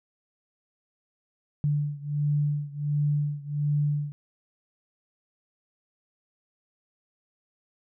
sine beating tone pair, 146.2 / 147.6 Hz, D3 / D3, -7 / +9 cents, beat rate 1.4 Hz, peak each -26 / -28 dBFS, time 1.64-4.12 s, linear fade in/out 0 ms, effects none

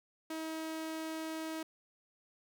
sawtooth tone, 319.1 Hz, D#4, 44 cents sharp, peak -34 dBFS, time 0.3-1.63 s, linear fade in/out 5 ms, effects none

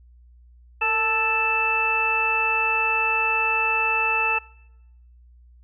harmonic tone with a mistuned harmonic, 440 Hz, A4, in tune, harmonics 1 / 2 / 3 / 4 / 6, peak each -33 / -26 / -28 / -33 / -21 dBFS, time 0.81-4.39 s, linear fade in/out 10 ms, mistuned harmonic 1, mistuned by +56 cents, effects noise-tail reverb RT60 0.9 s tail -24 dB re dry + added 60 Hz sine -48 dBFS peak until 5.63 s

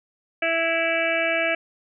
harmonic tone with a mistuned harmonic, 330 Hz, E4, 2 cents sharp, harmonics 1 / 2 / 4 / 5 / 6 / 7 / 8 / 9, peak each -33 / -24 / -34 / -28 / -34 / -25 / -30 / -35 dBFS, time 0.42-1.55 s, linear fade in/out 5 ms, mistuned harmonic 9, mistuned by -29 cents, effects none

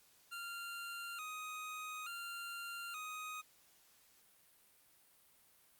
25% pulse tone with vibrato, 1318.5 Hz, E6, in tune, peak -40 dBFS, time 0.31-3.42 s, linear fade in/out 20 ms, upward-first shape square, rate 0.57 Hz, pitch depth 91 cents each way, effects white hiss -68 dBFS RMS until 5.79 s + Opus 48 kbps

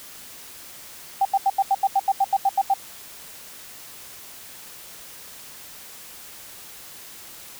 sine tone bursts, 784 Hz, G5, in tune, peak -15 dBFS, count 13, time 1.21-2.74 s, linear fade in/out 5 ms, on 42 ms, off 82 ms, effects white hiss -42 dBFS RMS until 7.59 s

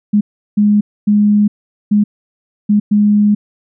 sine tone bursts at uneven times, 207.7 Hz, G#3, in tune, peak -7 dBFS, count 6, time 0.13-0.21 / 0.57-0.81 / 1.07-1.48 / 1.91-2.04 / 2.69-2.8 / 2.91-3.35 s, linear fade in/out 10 ms, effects none

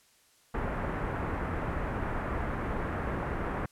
pink low-pass noise, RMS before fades -33 dBFS, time 0.54-3.66 s, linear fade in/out 5 ms, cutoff 1800 Hz, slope 24 dB/octave, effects white hiss -64 dBFS RMS until 3.71 s + low-pass 11000 Hz 12 dB/octave

